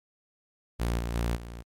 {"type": "tone with level steps", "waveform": "sawtooth", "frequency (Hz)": 58.27, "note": "A#1", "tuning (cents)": 0, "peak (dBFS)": [-22, -26, -22, -35], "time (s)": [0.79, 1.63], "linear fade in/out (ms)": 20, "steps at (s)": [0.98, 1.14, 1.35], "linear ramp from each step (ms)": 20, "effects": ["MP3 64 kbps"]}